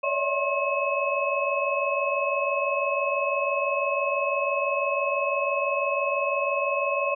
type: tone cluster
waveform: sine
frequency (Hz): 563 / 583 / 649 / 1072 / 2576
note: C#5 / D5 / E5 / C6 / E7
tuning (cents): +27 / -13 / -27 / +42 / -41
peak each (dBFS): -28 / -30 / -33 / -28 / -29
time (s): 0.03-7.15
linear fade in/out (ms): 10
effects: none

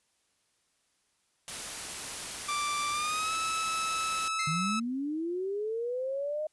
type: noise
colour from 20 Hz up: white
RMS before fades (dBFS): -38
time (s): 1.48-4.28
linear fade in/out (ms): 0
type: tone with pitch glide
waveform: sawtooth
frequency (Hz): 1174.7 to 1303.4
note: D6 to E6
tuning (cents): 0 to -20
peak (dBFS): -26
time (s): 2.48-4.8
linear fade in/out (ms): 10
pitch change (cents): +180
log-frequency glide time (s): 2.91-3.33
type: tone with exponential decay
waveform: sawtooth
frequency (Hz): 2093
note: C7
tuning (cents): 0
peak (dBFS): -28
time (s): 4.39-4.82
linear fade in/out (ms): 5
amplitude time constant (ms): 93
type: linear sweep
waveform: sine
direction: up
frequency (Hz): 150.1 to 622.3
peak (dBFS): -30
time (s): 4.47-6.47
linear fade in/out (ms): 5
effects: white hiss -73 dBFS RMS until 6.52 s + resampled to 24000 Hz

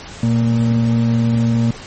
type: ring-modulated tone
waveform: triangle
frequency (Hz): 174.61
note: F3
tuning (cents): 0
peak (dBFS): -7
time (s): 0.23-1.71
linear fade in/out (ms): 2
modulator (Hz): 55.8
effects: pink hiss -34 dBFS RMS until 1.86 s + MP3 32 kbps

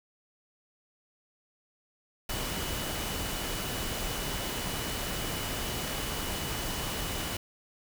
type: tone in noise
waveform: sine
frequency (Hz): 2956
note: F#7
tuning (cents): -2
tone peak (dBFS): -43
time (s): 2.29-7.37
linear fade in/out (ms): 5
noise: pink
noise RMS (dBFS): -34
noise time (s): 2.29-7.37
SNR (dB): -12
effects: none

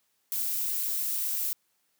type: noise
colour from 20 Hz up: violet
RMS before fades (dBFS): -30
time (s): 0.32-1.53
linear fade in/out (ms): 0
effects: white hiss -73 dBFS RMS until 1.99 s + high-pass 100 Hz 12 dB/octave

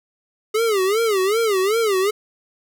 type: tone with vibrato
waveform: square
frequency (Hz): 415.3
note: G#4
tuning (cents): 0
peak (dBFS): -17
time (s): 0.54-2.11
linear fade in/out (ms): 10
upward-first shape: sine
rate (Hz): 2.6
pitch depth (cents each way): 190
effects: none

